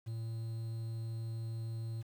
triangle tone with quantisation, 113.3 Hz, A#2, 49 cents flat, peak -35 dBFS, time 0.06-2.03 s, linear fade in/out 20 ms, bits 10, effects none

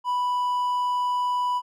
triangle tone, 987.8 Hz, B5, in tune, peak -20 dBFS, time 0.04-1.62 s, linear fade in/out 50 ms, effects none

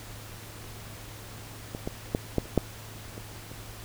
clicks, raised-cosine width 2 ms, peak -21 / -17 / -11 / -10 / -30 / -7 / -27 / -30 dBFS, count 8, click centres 1.749 / 1.875 / 2.149 / 2.383 / 2.456 / 2.577 / 3.179 / 3.516 s, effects added 107 Hz sine -45 dBFS peak until 3.84 s + pink hiss -45 dBFS RMS until 3.84 s

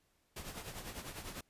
pink noise with tremolo, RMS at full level -43 dBFS, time 0.36-1.41 s, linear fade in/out 5 ms, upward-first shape triangle, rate 10 Hz, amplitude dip 70%, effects pink hiss -75 dBFS RMS until 1.49 s + resampled to 32000 Hz

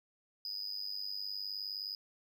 triangle tone with amplitude modulation, 4978 Hz, D#8, in tune, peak -33 dBFS, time 0.45-1.95 s, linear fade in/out 2 ms, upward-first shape sine, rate 99.6 Hz, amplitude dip 90%, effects none

